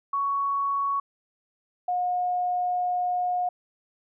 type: tone pair in turn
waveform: sine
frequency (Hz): 1116 / 719.8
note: C#6 / F#5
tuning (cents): +11 / -48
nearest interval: minor sixth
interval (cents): 759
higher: first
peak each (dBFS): -23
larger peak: neither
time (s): 0.13-1 / 1.88-3.49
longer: second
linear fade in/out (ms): 5
effects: none